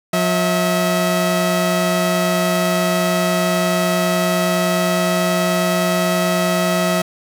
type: tone pair together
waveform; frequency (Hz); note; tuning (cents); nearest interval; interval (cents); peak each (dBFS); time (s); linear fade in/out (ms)
sawtooth; 178.8 / 645.7; F3 / E5; +41 / -36; octave + minor seventh; 2223; -14; 0.13-7.02; 5
effects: none